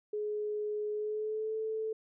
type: tone with pitch glide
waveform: sine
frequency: 420.9 to 439 Hz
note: G#4 to A4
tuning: +23 to -4 cents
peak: -32 dBFS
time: 0.13-1.93 s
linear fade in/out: 5 ms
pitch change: +73 cents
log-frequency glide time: 0.92-1.56 s
effects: none